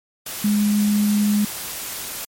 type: tone in noise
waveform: sine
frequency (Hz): 207.7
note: G#3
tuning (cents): 0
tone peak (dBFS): -15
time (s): 0.44-1.45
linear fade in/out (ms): 5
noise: white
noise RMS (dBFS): -30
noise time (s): 0.26-2.25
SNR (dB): +12
effects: MP3 64 kbps